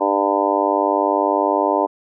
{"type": "harmonic tone", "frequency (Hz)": 100, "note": "G2", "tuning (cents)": 35, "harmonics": [3, 4, 5, 6, 7, 8, 9, 10], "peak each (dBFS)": [-23, -23, -25, -21, -24, -26, -21, -24], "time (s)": [0, 1.87], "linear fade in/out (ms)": 20, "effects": []}